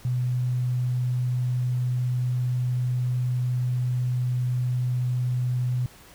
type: tone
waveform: sine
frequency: 124.7 Hz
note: B2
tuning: 17 cents sharp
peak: -22 dBFS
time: 0.05-5.86 s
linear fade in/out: 0 ms
effects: pink hiss -50 dBFS RMS until 6.14 s